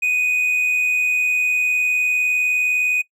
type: tone with amplitude modulation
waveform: triangle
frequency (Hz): 2489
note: D#7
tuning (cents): 0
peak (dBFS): -13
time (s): 0.02-3.02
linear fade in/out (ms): 10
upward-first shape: sine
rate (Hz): 79.8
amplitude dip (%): 35
effects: noise-tail reverb RT60 0.1 s tail -20 dB re dry